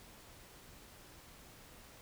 silence, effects pink hiss -57 dBFS RMS until 2.01 s

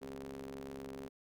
sawtooth ring-modulated tone, 68.8 Hz, C#2, 12 cents flat, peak -37 dBFS, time 0.01-1.09 s, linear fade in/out 20 ms, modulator 333 Hz, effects none

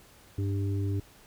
harmonic tone, 99 Hz, G2, 18 cents sharp, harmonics 1 / 3 / 4, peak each -27 / -36 / -40 dBFS, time 0.38-1 s, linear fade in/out 5 ms, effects pink hiss -56 dBFS RMS until 1.26 s

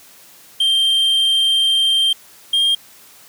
triangle tone pair in turn, 3163 / 3209 Hz, G7 / G7, +15 / +40 cents, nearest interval unison, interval 25 cents, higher second, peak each -11 dBFS, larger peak neither, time 0.6-2.13 / 2.53-2.75 s, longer first, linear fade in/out 5 ms, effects white hiss -45 dBFS RMS until 3.28 s + high-pass 80 Hz 12 dB/octave

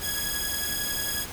5% pulse beating tone pair, 1661.2 / 1672.2 Hz, G#6 / G#6, 0 / +11 cents, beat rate 11 Hz, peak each -20 / -19 dBFS, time 0-1.27 s, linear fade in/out 50 ms, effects pink hiss -38 dBFS RMS until 1.32 s

